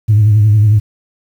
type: tone with vibrato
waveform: sine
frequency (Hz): 106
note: G#2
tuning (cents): +36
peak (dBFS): -4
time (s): 0.08-0.8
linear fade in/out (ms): 20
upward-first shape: triangle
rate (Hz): 11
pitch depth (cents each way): 71
effects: tanh soft clip ceiling -2 dBFS + 7-bit